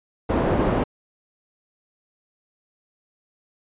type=low-pass noise; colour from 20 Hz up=white; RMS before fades=-21 dBFS; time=0.29-0.84 s; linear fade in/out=10 ms; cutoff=570 Hz; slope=12 dB/octave; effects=resampled to 8000 Hz